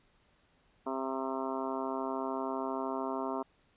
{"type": "harmonic tone", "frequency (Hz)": 132.9, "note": "C3", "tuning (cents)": 27, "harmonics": [2, 3, 4, 5, 6, 7, 8, 9, 10], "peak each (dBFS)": [-38, -39, -46, -39, -47, -40, -42, -46, -48], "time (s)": [0.86, 3.43], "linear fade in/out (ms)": 10, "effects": ["pink hiss -69 dBFS RMS until 3.76 s", "resampled to 8000 Hz"]}